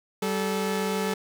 sawtooth tone pair together, 193.29 / 434.2 Hz, G3 / A4, -24 / -23 cents, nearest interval octave + major second, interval 1401 cents, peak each -24 dBFS, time 0.22-1.14 s, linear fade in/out 5 ms, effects none

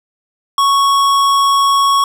sine tone with tanh clipping, 1108.7 Hz, C#6, in tune, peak -11 dBFS, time 0.58-2.04 s, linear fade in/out 2 ms, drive 18 dB, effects none

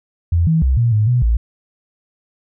sine tone with pitch steps, 84.9 / 161.3 / 65.3 / 117.8 / 106.8 / 123.2 / 57.1 Hz, F2 / E3 / C2 / A#2 / G#2 / B2 / A#1, -48 / -37 / -3 / +19 / +49 / -4 / -35 cents, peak -11 dBFS, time 0.32-1.37 s, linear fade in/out 5 ms, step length 150 ms, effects none

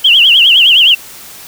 sine tone with vibrato, 2995 Hz, F#7, 20 cents sharp, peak -3 dBFS, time 0.04-0.95 s, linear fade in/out 10 ms, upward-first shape triangle, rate 9.7 Hz, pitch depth 200 cents each way, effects white hiss -32 dBFS RMS until 1.47 s

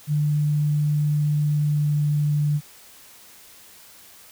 sine tone with pitch glide, 148.7 to 147.84 Hz, D3 to D3, +22 to +12 cents, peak -18 dBFS, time 0.07-2.61 s, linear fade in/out 50 ms, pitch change -10 cents, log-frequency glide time 1.42-1.92 s, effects white hiss -48 dBFS RMS until 4.31 s

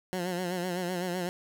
15% pulse tone with vibrato, 179.4 Hz, F3, 47 cents sharp, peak -24 dBFS, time 0.13-1.29 s, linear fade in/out 0 ms, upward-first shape sine, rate 7.9 Hz, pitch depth 65 cents each way, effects none

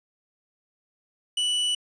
45% pulse tone, 2960 Hz, F#7, in tune, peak -22 dBFS, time 1.37-1.75 s, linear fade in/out 5 ms, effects resampled to 22050 Hz + 10-bit

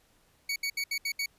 25% pulse tone bursts at uneven times, 2244 Hz, C#7, 21 cents sharp, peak -25 dBFS, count 6, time 0.49-0.56 / 0.63-0.7 / 0.77-0.84 / 0.91-0.98 / 1.05-1.12 / 1.19-1.26 s, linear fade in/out 5 ms, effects pink hiss -66 dBFS RMS until 1.38 s + resampled to 32000 Hz

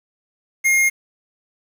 square tone, 2134 Hz, C7, 34 cents sharp, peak -14 dBFS, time 0.64-0.9 s, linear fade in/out 20 ms, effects 7-bit

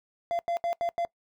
triangle tone bursts at uneven times, 686 Hz, F5, 31 cents flat, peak -24 dBFS, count 5, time 0.31-0.39 / 0.48-0.57 / 0.64-0.73 / 0.81-0.89 / 0.98-1.05 s, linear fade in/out 0 ms, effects noise-tail reverb RT60 0.1 s tail -21 dB re dry

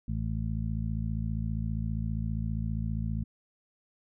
harmonic tone, 55 Hz, A1, in tune, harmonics 1 / 2 / 3 / 4, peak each -33 / -33 / -36 / -37 dBFS, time 0.08-3.24 s, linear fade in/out 5 ms, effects none

